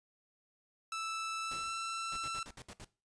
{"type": "tone with pitch glide", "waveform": "sawtooth", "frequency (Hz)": [1318.5, 1337.7], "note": ["E6", "E6"], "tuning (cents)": [0, 25], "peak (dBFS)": -33, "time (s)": [0.92, 2.43], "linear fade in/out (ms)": 2, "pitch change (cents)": 25, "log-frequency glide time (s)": [1.41, 1.73]}
{"type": "noise with exponential decay", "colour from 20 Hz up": "pink", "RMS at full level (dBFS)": -46, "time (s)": [1.51, 1.94], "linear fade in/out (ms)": 5, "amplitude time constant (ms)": 92}
{"type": "noise bursts", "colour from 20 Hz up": "pink", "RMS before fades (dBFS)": -49, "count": 7, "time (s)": [2.12, 2.845], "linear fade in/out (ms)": 0, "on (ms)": 47, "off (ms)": 66}
{"effects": ["noise-tail reverb RT60 0.3 s tail -18 dB re dry", "resampled to 22050 Hz"]}